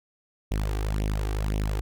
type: tone with flanger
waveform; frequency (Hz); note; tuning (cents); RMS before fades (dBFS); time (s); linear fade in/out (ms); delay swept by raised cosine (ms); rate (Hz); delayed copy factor
sawtooth; 51.91; G#1; 0; -27; 0.51-1.81; 5; 0.32 to 2.62; 1.9; +0.75
effects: none